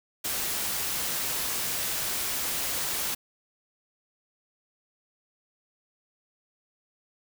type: noise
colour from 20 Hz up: white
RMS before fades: -30 dBFS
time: 0.24-3.15 s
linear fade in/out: 10 ms
effects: none